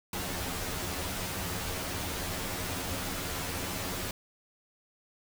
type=noise with comb filter; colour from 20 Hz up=pink; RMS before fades=-35 dBFS; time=0.13-4.11 s; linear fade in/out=2 ms; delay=11 ms; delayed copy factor=+0.8; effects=none